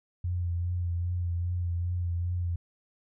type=tone with vibrato; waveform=sine; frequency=87.5 Hz; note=F2; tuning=4 cents sharp; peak=-27 dBFS; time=0.24-2.56 s; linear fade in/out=5 ms; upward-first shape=sine; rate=2.5 Hz; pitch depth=31 cents each way; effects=none